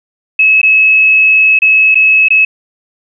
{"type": "tone with dropouts", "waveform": "sine", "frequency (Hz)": 2581, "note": "E7", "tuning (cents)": -37, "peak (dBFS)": -4, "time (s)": [0.39, 2.45], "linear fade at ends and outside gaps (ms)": 5, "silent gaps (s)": [[0.616, 0.63], [1.59, 1.619], [1.946, 1.954], [2.285, 2.304]], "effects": []}